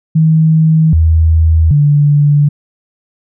sine tone with pitch steps, 159 / 80.6 / 145.9 Hz, D#3 / E2 / D3, +38 / -38 / -11 cents, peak -5 dBFS, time 0.15-2.49 s, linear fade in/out 10 ms, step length 780 ms, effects none

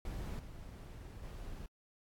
brown noise with level steps, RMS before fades -41 / -49 / -46 dBFS, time 0.05-1.66 s, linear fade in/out 2 ms, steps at 0.39 / 1.23 s, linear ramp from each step 2 ms, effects AAC 64 kbps

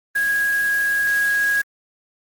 sine tone in noise, 1650 Hz, G#6, 12 cents flat, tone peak -16 dBFS, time 0.15-1.62 s, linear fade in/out 10 ms, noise white, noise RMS -33 dBFS, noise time 0.15-1.62 s, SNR +14 dB, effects Opus 24 kbps

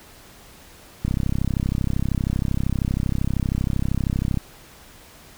click train, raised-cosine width 5 ms, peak -10 dBFS, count 110, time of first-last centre 1.05-4.373 s, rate 32.8 Hz, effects pink hiss -47 dBFS RMS until 5.37 s

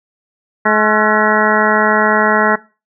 harmonic tone with a mistuned harmonic, 213.5 Hz, G#3, 48 cents sharp, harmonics 1 / 2 / 3 / 4 / 5 / 6 / 7 / 8 / 9, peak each -18 / -18 / -18 / -18 / -18 / -18 / -18 / -18 / -18 dBFS, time 0.65-2.56 s, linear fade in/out 10 ms, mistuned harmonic 6, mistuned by +91 cents, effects noise-tail reverb RT60 0.3 s tail -20 dB re dry

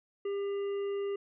harmonic tone, 400 Hz, G4, 35 cents sharp, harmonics 1 / 3 / 5 / 7, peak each -31 / -49 / -54 / -54 dBFS, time 0.25-1.16 s, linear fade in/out 5 ms, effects none

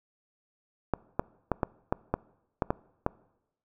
clicks, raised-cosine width 1 ms, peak -11 dBFS, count 9, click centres 0.937 / 1.195 / 1.517 / 1.632 / 1.925 / 2.14 / 2.622 / 2.705 / 3.064 s, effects noise-tail reverb RT60 0.9 s tail -23 dB re dry

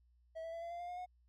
triangle tone with pitch steps, 648 / 658.6 / 669.3 / 680.2 / 691.3 / 702.6 / 714 / 725.7 Hz, E5 / E5 / E5 / F5 / F5 / F5 / F5 / F#5, -30 / -2 / +26 / -46 / -18 / +10 / +38 / -34 cents, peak -40 dBFS, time 0.35-1.062 s, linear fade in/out 20 ms, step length 89 ms, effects added 60 Hz sine -67 dBFS peak until 1.28 s

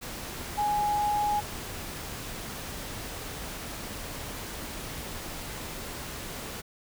sine tone in noise, 832 Hz, G#5, 3 cents sharp, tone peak -24 dBFS, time 0.57-1.41 s, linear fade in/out 20 ms, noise pink, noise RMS -38 dBFS, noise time 0.01-6.62 s, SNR +11 dB, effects none

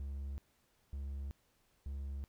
triangle tone bursts, 69.3 Hz, C#2, in tune, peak -37 dBFS, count 3, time 0-2.24 s, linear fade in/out 0 ms, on 380 ms, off 550 ms, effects pink hiss -74 dBFS RMS until 2.28 s

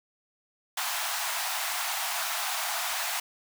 pink high-pass noise, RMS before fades -31 dBFS, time 0.77-3.2 s, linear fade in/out 5 ms, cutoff 660 Hz, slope 96 dB/octave, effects none

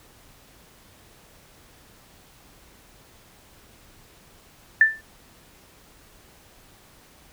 sine tone with exponential decay, 1770 Hz, A6, 10 cents sharp, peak -8 dBFS, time 4.81-5.01 s, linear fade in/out 2 ms, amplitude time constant 43 ms, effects pink hiss -53 dBFS RMS until 7.32 s

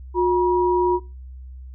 sine tone pair together, 359.3 / 960.6 Hz, F4 / B5, +49 / -48 cents, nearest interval octave + perfect fourth, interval 1703 cents, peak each -17 / -20 dBFS, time 0.14-1 s, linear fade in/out 50 ms, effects noise-tail reverb RT60 0.3 s tail -20 dB re dry + added 64 Hz sine -35 dBFS peak until 1.74 s

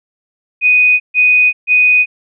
sine tone bursts, 2489 Hz, D#7, in tune, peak -6 dBFS, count 3, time 0.61-2.06 s, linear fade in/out 50 ms, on 390 ms, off 140 ms, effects none

